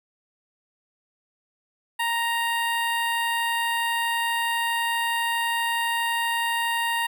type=tone with notch filter; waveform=15% pulse; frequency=932.3 Hz; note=A#5; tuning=in tune; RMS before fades=-25 dBFS; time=1.99-7.07 s; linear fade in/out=10 ms; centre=6000 Hz; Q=0.66; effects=none